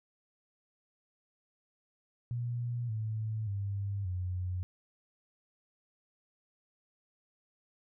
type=tone with pitch steps; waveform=sine; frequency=120 / 109.41 / 99.75 / 90.94 Hz; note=B2 / A2 / G2 / F#2; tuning=-49 / -9 / +31 / -29 cents; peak=-32 dBFS; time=2.31-4.63 s; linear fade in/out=0 ms; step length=580 ms; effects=none